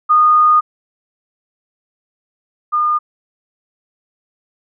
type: tone pair in turn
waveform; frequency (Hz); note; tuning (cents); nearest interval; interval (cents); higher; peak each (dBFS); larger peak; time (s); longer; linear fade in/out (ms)
sine; 1229 / 1214.9; D#6 / D#6; -22 / -42; unison; 20; first; -7 / -12; first; 0.09-0.61 / 2.72-2.99; first; 20
effects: none